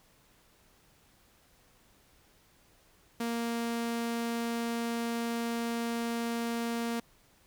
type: tone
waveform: sawtooth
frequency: 233.1 Hz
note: A#3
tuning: in tune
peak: -27 dBFS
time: 3.2-7 s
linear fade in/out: 5 ms
effects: pink hiss -64 dBFS RMS until 7.46 s